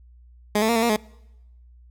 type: tone with pitch steps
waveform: 15% pulse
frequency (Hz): 209.2 / 220.5 / 233.8 / 225.3 / 236 / 213.1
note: G#3 / A3 / A#3 / A3 / A#3 / G#3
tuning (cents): +13 / +4 / +5 / +41 / +22 / +45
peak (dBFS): -12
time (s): 0.55-0.964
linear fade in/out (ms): 5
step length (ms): 69
effects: noise-tail reverb RT60 0.9 s tail -25 dB re dry + added 60 Hz sine -47 dBFS peak until 1.9 s